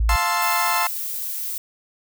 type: tone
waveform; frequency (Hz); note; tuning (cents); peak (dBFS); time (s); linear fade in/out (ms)
sine; 55; A1; 0; -16; 0-0.16; 5
type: chord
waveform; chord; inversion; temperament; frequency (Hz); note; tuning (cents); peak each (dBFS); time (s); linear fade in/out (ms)
30% pulse; F major seventh; none; equal; 698.5 / 880 / 1046.5 / 1318.5; F5 / A5 / C6 / E6; 0 / 0 / 0 / 0; -25 / -22 / -20 / -23; 0.09-0.87; 2
type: noise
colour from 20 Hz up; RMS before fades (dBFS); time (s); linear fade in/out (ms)
violet; -28; 0.42-1.58; 2
effects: none